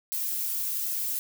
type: noise with flanger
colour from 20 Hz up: violet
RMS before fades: -30 dBFS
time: 0.12-1.19 s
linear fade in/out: 0 ms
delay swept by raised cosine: 1.7 to 3.6 ms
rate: 1.3 Hz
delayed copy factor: -0.6
effects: none